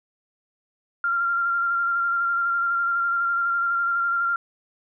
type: tone with vibrato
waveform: sine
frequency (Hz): 1384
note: F6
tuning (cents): -16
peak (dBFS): -20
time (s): 1.04-4.36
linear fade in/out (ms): 2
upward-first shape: square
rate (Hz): 12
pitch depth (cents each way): 16
effects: none